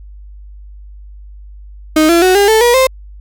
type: tone with pitch steps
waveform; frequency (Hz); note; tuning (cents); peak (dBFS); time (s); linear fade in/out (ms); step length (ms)
35% pulse; 311.1 / 339.3 / 370 / 403.4 / 440 / 479.8 / 523.2; D#4 / F4 / F#4 / G4 / A4 / A#4 / C5; 0 / -50 / 0 / +50 / 0 / +50 / 0; -5; 1.96-2.87; 5; 130
effects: added 50 Hz sine -31 dBFS peak until 3.2 s